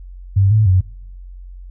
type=tone with pitch steps; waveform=sine; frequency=97.9 / 108.1 / 92.7 Hz; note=G2 / A2 / F#2; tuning=-2 / -30 / +4 cents; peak=-9 dBFS; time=0.36-0.81 s; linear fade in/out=10 ms; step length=150 ms; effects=noise-tail reverb RT60 0.7 s tail -22 dB re dry + added 45 Hz sine -32 dBFS peak until 1.7 s